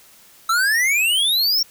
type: exponential sweep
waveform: square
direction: up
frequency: 1300 to 5610 Hz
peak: -16 dBFS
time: 0.49-1.63 s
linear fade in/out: 5 ms
effects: white hiss -49 dBFS RMS until 1.7 s